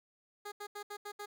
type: tone bursts at uneven times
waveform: 15% pulse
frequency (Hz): 412.4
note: G#4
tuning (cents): -12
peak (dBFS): -35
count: 6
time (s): 0.45-0.52 / 0.6-0.67 / 0.75-0.83 / 0.9-0.97 / 1.05-1.12 / 1.19-1.26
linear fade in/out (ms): 10
effects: none